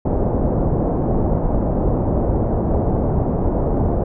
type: low-pass noise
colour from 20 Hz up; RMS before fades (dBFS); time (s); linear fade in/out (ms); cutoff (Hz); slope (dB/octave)
pink; -18; 0.05-4.04; 5; 740; 24
effects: none